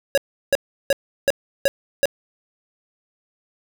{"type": "tone bursts", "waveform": "square", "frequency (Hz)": 554.4, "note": "C#5", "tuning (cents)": 0, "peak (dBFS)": -14, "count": 6, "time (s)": [0.15, 2.056], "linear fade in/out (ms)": 0, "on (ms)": 26, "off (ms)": 350, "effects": []}